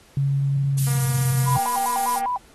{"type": "tone with pitch glide", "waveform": "sine", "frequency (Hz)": [138.59, 131.19], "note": ["C#3", "C3"], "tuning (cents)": [0, 5], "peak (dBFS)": -18, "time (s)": [0.17, 1.57], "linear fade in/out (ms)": 2, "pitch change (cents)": -95, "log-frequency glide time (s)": [0.7, 1.08]}
{"type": "noise", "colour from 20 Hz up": "violet", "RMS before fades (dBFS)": -25, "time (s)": [0.77, 2.2], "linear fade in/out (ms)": 10}
{"type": "click train", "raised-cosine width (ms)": 0.5, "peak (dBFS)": -24, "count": 331, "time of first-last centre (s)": [0.87, 2.257], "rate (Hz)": 238}
{"type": "tone with vibrato", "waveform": "sine", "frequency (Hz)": 882, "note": "A5", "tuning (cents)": 4, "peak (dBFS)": -21, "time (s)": [1.46, 2.38], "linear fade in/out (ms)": 20, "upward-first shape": "square", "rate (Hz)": 5, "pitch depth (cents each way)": 200}
{"effects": ["pink hiss -53 dBFS RMS until 2.54 s", "AAC 32 kbps"]}